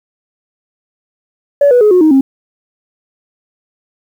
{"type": "tone with pitch steps", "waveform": "sine", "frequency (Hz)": [570, 490.5, 422.1, 363.2, 312.6, 269], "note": ["C#5", "B4", "G#4", "F#4", "D#4", "C4"], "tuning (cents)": [48, -12, 28, -32, 8, 48], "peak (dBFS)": -3, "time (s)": [1.61, 2.21], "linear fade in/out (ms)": 5, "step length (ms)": 100, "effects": ["tanh soft clip ceiling -1 dBFS", "7-bit"]}